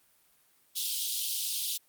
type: high-pass noise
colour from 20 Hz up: pink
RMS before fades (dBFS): -32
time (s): 0.75-1.78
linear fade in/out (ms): 20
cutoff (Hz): 3100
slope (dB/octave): 48
effects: white hiss -66 dBFS RMS until 1.88 s + Opus 32 kbps